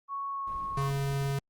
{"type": "tone with pitch glide", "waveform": "sine", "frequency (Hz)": [1108.7, 1095.3], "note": ["C#6", "C#6"], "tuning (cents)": [0, -21], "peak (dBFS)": -32, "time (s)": [0.08, 0.91], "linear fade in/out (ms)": 50, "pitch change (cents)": -21, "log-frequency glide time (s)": [0.29, 0.51]}
{"type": "noise", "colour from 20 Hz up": "brown", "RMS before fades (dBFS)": -45, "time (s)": [0.47, 1.33], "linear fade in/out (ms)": 5}
{"type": "tone", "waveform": "square", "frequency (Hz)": 138.7, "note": "C#3", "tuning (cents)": 1, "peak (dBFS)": -29, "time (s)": [0.77, 1.39], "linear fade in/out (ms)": 5}
{"effects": ["Opus 32 kbps"]}